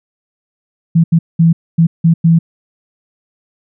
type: tone bursts at uneven times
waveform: sine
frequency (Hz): 165.6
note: E3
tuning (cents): +8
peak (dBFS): -5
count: 6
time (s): 0.95-1.04 / 1.12-1.19 / 1.39-1.53 / 1.78-1.87 / 2.04-2.14 / 2.24-2.39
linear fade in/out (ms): 10
effects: none